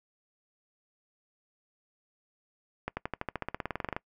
accelerating click train, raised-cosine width 0.5 ms, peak -17 dBFS, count 19, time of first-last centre 2.88-3.965 s, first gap 90 ms, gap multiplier 0.95, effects noise-tail reverb RT60 0.1 s tail -23 dB re dry

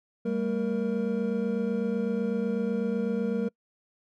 triangle tone cluster, 197.2 / 225.2 / 468.5 Hz, G3 / A3 / A#4, +11 / +40 / +9 cents, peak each -28 dBFS, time 0.25-3.49 s, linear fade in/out 10 ms, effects noise-tail reverb RT60 0.1 s tail -26 dB re dry

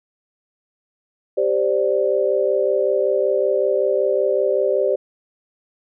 sine chord, G suspended fourth, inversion none, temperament just, 392 / 522.7 / 588 Hz, G4 / C5 / D5, 0 / -2 / +2 cents, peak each -20 dBFS, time 1.37-4.96 s, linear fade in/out 10 ms, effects none

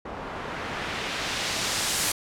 white noise with low-pass filter sweep, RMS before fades -30 dBFS, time 0.05-2.12 s, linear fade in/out 5 ms, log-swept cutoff 850 to 11000 Hz, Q 0.78, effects none

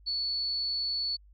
sine tone, 4435 Hz, C#8, in tune, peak -28 dBFS, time 0.06-1.17 s, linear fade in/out 20 ms, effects added 50 Hz sine -53 dBFS peak until 1.33 s + MP3 48 kbps

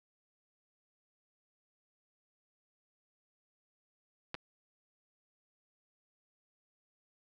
clicks, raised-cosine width 0.3 ms, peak -21 / -29 dBFS, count 2, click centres 4.344 / 4.35 s, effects none

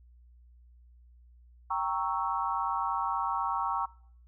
sine chord, G diminished seventh, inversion none, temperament equal, 784 / 932.3 / 1108.7 / 1318.5 Hz, G5 / Bb5 / Db6 / Fb6, 0 / 0 / 0 / 0 cents, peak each -35 / -32 / -32 / -36 dBFS, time 1.7-3.86 s, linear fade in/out 10 ms, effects noise-tail reverb RT60 0.6 s tail -23 dB re dry + added 60 Hz sine -54 dBFS peak until 4.27 s

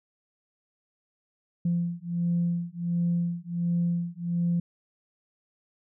sine beating tone pair, 171.5 / 172.9 Hz, F3 / F3, -31 / -17 cents, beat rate 1.4 Hz, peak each -27 dBFS, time 1.65-4.6 s, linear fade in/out 5 ms, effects tanh soft clip ceiling -18 dBFS

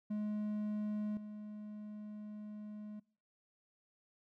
triangle tone with level steps, 210.6 Hz, G#3, 24 cents sharp, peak -33 / -42 dBFS, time 0.1-3 s, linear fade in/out 10 ms, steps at 1.17 s, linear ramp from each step 2 ms, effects noise-tail reverb RT60 0.5 s tail -25 dB re dry

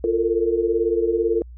sine tone cluster, 346.1 / 442.6 / 460.6 Hz, F4 / A4 / A#4, -16 / +10 / -21 cents, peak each -22 dBFS, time 0.04-1.42 s, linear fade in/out 2 ms, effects added 60 Hz sine -37 dBFS peak until 1.57 s

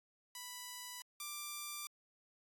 5% pulse tone pair in turn, 987.8 / 1180.5 Hz, B5 / D6, 0 / +9 cents, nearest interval minor third, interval 309 cents, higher second, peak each -34 / -31 dBFS, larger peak second, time 0.35-1.02 / 1.2-1.87 s, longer neither, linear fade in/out 2 ms, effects AAC 64 kbps

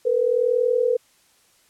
sine tone pair together, 457.5 / 498.2 Hz, A#4 / B4, -32 / +15 cents, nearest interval minor second, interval 147 cents, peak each -21 / -19 dBFS, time 0.05-0.97 s, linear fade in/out 10 ms, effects white hiss -59 dBFS RMS until 1.69 s + low-pass 11000 Hz 12 dB/octave

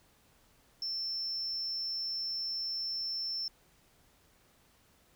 sine tone, 5360 Hz, E8, 28 cents sharp, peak -32 dBFS, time 0.82-3.48 s, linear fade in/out 2 ms, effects tanh soft clip ceiling -30 dBFS + pink hiss -66 dBFS RMS until 5.15 s

